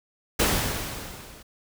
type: noise with level ramp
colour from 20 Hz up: pink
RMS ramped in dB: -20 to -48 dBFS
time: 0.39-1.43 s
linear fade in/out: 10 ms
effects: none